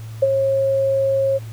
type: tone with ADSR envelope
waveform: sine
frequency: 542 Hz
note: C#5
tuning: 39 cents flat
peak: -9 dBFS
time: 0.22-1.39 s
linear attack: 9 ms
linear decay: 31 ms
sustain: -6 dB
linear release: 26 ms
effects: added 111 Hz sine -30 dBFS peak until 1.52 s + pink hiss -46 dBFS RMS until 1.52 s